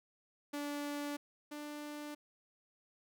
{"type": "tone pair in turn", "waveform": "sawtooth", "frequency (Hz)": [290, 295.8], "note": ["D4", "D4"], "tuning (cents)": [-22, 13], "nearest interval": "unison", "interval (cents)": 35, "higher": "second", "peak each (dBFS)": [-34, -39], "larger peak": "first", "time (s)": [[0.53, 1.17], [1.51, 2.15]], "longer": "neither", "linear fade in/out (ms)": 10, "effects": []}